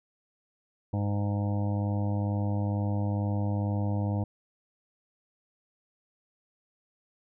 harmonic tone, 102.2 Hz, G#2, 27 cents flat, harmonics 1 / 2 / 3 / 5 / 6 / 7 / 8 / 9, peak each -27 / -33 / -37 / -41 / -43 / -44 / -45 / -46 dBFS, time 0.93-4.24 s, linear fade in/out 5 ms, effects none

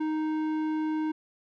square tone with low-pass filter, 311.1 Hz, D#4, in tune, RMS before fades -29 dBFS, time 0-1.12 s, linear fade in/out 10 ms, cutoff 1500 Hz, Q 0.51, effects none

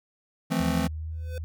square chord, F major seventh, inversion third, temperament just, 163.7 / 174.61 / 218.3 / 261.9 Hz, E3 / F3 / A3 / C4, -12 / 0 / -13 / +2 cents, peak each -30 dBFS, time 0.5-0.88 s, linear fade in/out 20 ms
sine tone with pitch glide, 77.78 to 79.69 Hz, D#2 to D#2, 0 to +42 cents, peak -31 dBFS, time 0.6-1.44 s, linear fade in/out 0 ms, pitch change +42 cents, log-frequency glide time 0.93-1.09 s
square tone with exponential growth, 506 Hz, B4, 42 cents sharp, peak -35 dBFS, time 1.11-1.38 s, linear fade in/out 2 ms, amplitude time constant 58 ms
effects none

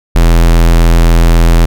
square tone, 41.91 Hz, E1, 29 cents sharp, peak -4 dBFS, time 0.15-1.66 s, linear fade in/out 10 ms, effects none

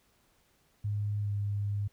sine tone with pitch glide, 103.5 to 101.9 Hz, G#2 to G#2, -5 to -32 cents, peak -29 dBFS, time 0.84-1.88 s, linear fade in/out 10 ms, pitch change -27 cents, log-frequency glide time 1.21-1.3 s, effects pink hiss -69 dBFS RMS until 1.92 s

